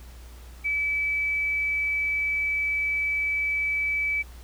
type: tone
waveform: sine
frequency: 2300 Hz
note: D7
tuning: 37 cents flat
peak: -23 dBFS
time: 0.64-4.23 s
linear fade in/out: 20 ms
effects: added 60 Hz sine -42 dBFS peak until 4.43 s + pink hiss -52 dBFS RMS until 4.43 s